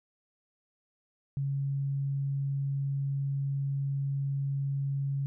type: tone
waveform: sine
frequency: 138.59 Hz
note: C#3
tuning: in tune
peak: -28 dBFS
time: 1.37-5.26 s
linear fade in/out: 0 ms
effects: none